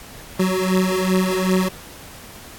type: beating tone pair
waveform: 25% pulse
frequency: 185 / 187.6 Hz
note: F#3 / F#3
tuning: 0 / +24 cents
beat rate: 2.6 Hz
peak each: -16 dBFS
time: 0.39-1.69 s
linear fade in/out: 10 ms
effects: pink hiss -40 dBFS RMS until 2.58 s + AAC 64 kbps